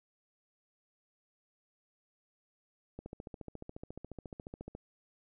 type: click train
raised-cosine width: 2 ms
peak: -30 dBFS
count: 26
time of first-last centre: 2.99-4.751 s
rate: 14.2 Hz
effects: none